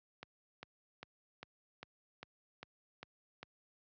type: click train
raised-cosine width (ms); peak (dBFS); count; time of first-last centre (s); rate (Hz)
0.3; -30; 9; 0.23-3.43; 2.5
effects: high-pass 80 Hz 12 dB/octave + resampled to 16000 Hz